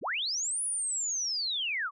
sine linear two-way sweep, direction up then down, 83.8 to 10000 to 1078 Hz, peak -29 dBFS, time 0.01-1.91 s, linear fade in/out 50 ms, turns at 0.63 s, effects none

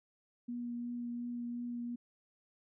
sine tone with vibrato, 240 Hz, B3, 49 cents flat, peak -37 dBFS, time 0.48-1.96 s, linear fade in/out 10 ms, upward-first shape triangle, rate 2.8 Hz, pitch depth 13 cents each way, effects none

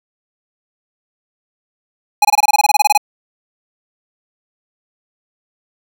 square tone bursts, 830.6 Hz, G#5, in tune, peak -8 dBFS, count 15, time 2.22-2.977 s, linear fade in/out 5 ms, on 29 ms, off 23 ms, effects none

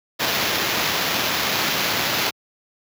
violet noise with sample-and-hold, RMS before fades -22 dBFS, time 0.19-2.31 s, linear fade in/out 20 ms, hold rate 8820 Hz, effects high-pass 100 Hz 12 dB/octave

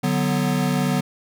square chord, B minor, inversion first, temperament equal, 146.83 / 185 / 246.9 Hz, D3 / F#3 / B3, 0 / 0 / 0 cents, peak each -24 dBFS, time 0.03-1.01 s, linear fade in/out 10 ms, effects none

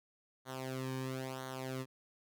sawtooth tone with flanger, 130.81 Hz, C3, in tune, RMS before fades -41 dBFS, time 0.45-1.86 s, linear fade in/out 50 ms, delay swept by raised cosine 0.39 to 1.49 ms, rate 1 Hz, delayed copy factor -0.8, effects none

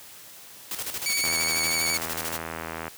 white noise with tremolo, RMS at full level -31 dBFS, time 0.71-2.38 s, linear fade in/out 2 ms, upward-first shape square, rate 13 Hz, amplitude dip 60%
15% pulse tone with vibrato, 2248 Hz, C#7, 24 cents sharp, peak -17 dBFS, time 1.06-1.97 s, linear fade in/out 0 ms, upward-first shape sine, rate 12 Hz, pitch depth 25 cents each way
click train, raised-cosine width 0.5 ms, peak -17 dBFS, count 135, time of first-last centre 1.24-2.88 s, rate 81.7 Hz
effects white hiss -46 dBFS RMS until 2.97 s + high-pass 60 Hz 12 dB/octave

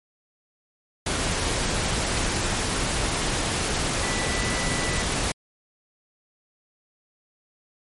sine tone in noise, 1975.5 Hz, B6, in tune, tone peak -32 dBFS, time 4.03-5.03 s, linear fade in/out 5 ms, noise pink, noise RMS -25 dBFS, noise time 1.06-5.32 s, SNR -10 dB, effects MP3 48 kbps

